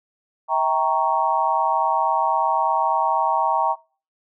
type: chord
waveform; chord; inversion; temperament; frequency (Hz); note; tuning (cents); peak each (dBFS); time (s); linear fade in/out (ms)
sine; E diminished seventh; none; equal with one note detuned; 646.8 / 784 / 932.3 / 1108.7; E5 / G5 / Bb5 / Db6; -33 / 0 / 0 / 0; -26 / -23 / -20 / -24; 0.48-3.76; 50
effects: noise-tail reverb RT60 0.4 s tail -24 dB re dry